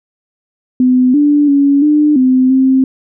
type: tone with pitch steps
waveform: sine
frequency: 253.3 / 292.3 / 281.3 / 299.2 / 257.4 / 263.3 Hz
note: B3 / D4 / C#4 / D4 / C4 / C4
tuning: +44 / -8 / +26 / +32 / -28 / +11 cents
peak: -6 dBFS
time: 0.8-2.84 s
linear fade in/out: 2 ms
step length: 340 ms
effects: none